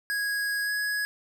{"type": "tone with pitch glide", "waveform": "square", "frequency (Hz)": [1655, 1672.3], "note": ["G#6", "G#6"], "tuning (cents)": [-6, 12], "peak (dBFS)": -27, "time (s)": [0.1, 1.05], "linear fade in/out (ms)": 0, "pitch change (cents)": 18, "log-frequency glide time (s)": [0.63, 0.71], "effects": []}